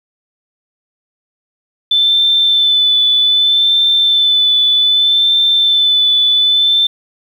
sine tone with vibrato, 3520 Hz, A7, in tune, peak -8 dBFS, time 1.91-6.87 s, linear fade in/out 5 ms, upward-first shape sine, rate 0.64 Hz, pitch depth 21 cents each way, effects 7-bit

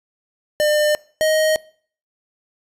square tone pair in turn, 601 / 625.6 Hz, D5 / D#5, +40 / +9 cents, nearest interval minor second, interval 69 cents, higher second, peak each -15 dBFS, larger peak neither, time 0.6-0.95 / 1.21-1.56 s, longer neither, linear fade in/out 0 ms, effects noise-tail reverb RT60 0.5 s tail -23 dB re dry + resampled to 32000 Hz

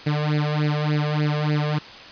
sawtooth tone with flanger, 150 Hz, D3, 37 cents sharp, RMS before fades -22 dBFS, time 0.06-1.79 s, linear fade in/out 10 ms, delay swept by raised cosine 0.43 to 1.83 ms, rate 3.4 Hz, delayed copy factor +1, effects white hiss -40 dBFS RMS until 2.11 s + resampled to 11025 Hz

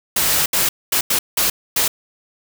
white noise bursts at uneven times, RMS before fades -17 dBFS, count 6, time 0.16-0.46 / 0.53-0.69 / 0.92-1.01 / 1.1-1.19 / 1.37-1.5 / 1.76-1.88 s, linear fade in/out 5 ms, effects none

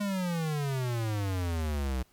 square exponential sweep, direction down, 207.7 to 62.1 Hz, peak -29 dBFS, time 0-2.03 s, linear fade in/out 10 ms, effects pink hiss -65 dBFS RMS until 2.12 s + MP3 96 kbps

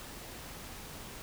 silence, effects pink hiss -46 dBFS RMS until 1.22 s

